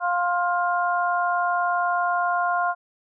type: harmonic tone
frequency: 352.1 Hz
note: F4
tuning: 14 cents sharp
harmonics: 2 / 3 / 4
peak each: -23 / -25 / -26 dBFS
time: 0-2.75 s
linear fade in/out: 50 ms
effects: none